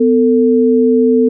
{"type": "tone pair together", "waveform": "sine", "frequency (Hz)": [250.7, 447.5], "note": ["B3", "A4"], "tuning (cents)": [26, 29], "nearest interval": "minor seventh", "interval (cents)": 1003, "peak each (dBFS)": -10, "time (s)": [0, 1.29], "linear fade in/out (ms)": 10, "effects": []}